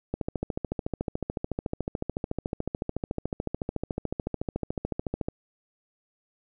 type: click train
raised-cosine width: 2 ms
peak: -15 dBFS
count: 72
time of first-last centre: 0.14-5.285 s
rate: 13.8 Hz
effects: none